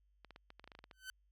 clicks, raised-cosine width 0.3 ms, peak -37 dBFS, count 12, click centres 0.247 / 0.307 / 0.361 / 0.504 / 0.596 / 0.642 / 0.676 / 0.718 / 0.751 / 0.79 / 0.841 / 0.912 s
sawtooth tone with exponential growth, 1524 Hz, G6, 49 cents flat, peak -38 dBFS, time 0.93-1.1 s, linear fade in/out 1 ms, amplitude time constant 35 ms
effects added 50 Hz sine -70 dBFS peak until 1.31 s

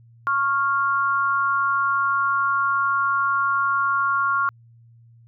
sine tone pair together, 1102.2 / 1396.9 Hz, C#6 / F6, -10 / 0 cents, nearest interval major third, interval 410 cents, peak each -21 dBFS, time 0.27-4.49 s, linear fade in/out 0 ms, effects added 116 Hz sine -48 dBFS peak until 5.27 s

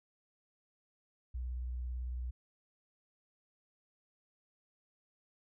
sine tone with vibrato, 61.74 Hz, B1, in tune, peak -36 dBFS, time 1.34-2.31 s, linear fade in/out 10 ms, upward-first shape square, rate 18 Hz, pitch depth 30 cents each way, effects none

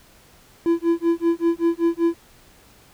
triangle tone with tremolo, 336.4 Hz, E4, 35 cents sharp, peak -12 dBFS, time 0.66-2.14 s, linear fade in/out 0 ms, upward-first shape sine, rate 5.2 Hz, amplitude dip 100%, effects pink hiss -52 dBFS RMS until 2.93 s

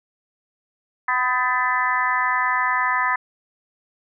harmonic tone with a mistuned harmonic, 251.4 Hz, B3, 31 cents sharp, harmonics 3 / 4 / 5 / 6 / 7 / 8, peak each -31 / -22 / -25 / -34 / -23 / -27 dBFS, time 1.08-3.16 s, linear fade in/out 5 ms, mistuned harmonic 6, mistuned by +67 cents, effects none

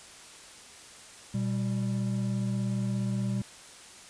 triangle tone pair together, 120.99 / 196 Hz, B2 / G3, -35 / 0 cents, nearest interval minor sixth, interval 835 cents, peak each -28 dBFS, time 1.34-3.42 s, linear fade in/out 5 ms, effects white hiss -49 dBFS RMS until 4.09 s + resampled to 22050 Hz

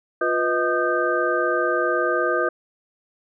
sine tone cluster, 353.2 / 494.1 / 630 / 1224 / 1559 Hz, F4 / B4 / D#5 / D#6 / G6, +20 / +1 / +21 / -29 / -10 cents, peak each -25 dBFS, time 0.21-2.49 s, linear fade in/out 5 ms, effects none

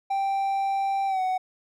triangle tone with pitch glide, 784 to 746 Hz, G5 to F#5, 0 to +14 cents, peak -21 dBFS, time 0.1-1.38 s, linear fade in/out 10 ms, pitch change -86 cents, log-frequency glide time 1.07-1.21 s, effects none

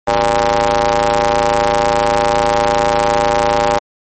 sawtooth ring-modulated tone, 110 Hz, A2, in tune, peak -4 dBFS, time 0.07-3.79 s, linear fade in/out 10 ms, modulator 701 Hz, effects MP3 32 kbps

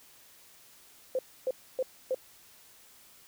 sine tone bursts, 517 Hz, C5, 21 cents flat, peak -26 dBFS, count 4, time 1.15-2.146 s, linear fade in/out 2 ms, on 39 ms, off 280 ms, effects white hiss -57 dBFS RMS until 3.27 s

